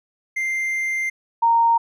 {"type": "tone pair in turn", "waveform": ["triangle", "sine"], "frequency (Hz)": [2093, 925.9], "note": ["C7", "A#5"], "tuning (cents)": [0, -12], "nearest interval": "octave + major second", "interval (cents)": 1412, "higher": "first", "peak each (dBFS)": [-19, -13], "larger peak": "second", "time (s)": [[0.36, 1.1], [1.42, 1.78]], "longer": "first", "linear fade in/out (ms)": 10, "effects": []}